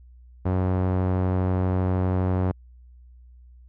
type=tone with low-pass filter; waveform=sawtooth; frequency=92.5 Hz; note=F#2; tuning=in tune; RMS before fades=-23 dBFS; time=0.45-2.52 s; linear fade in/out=10 ms; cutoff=970 Hz; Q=0.81; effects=added 61 Hz sine -46 dBFS peak until 3.68 s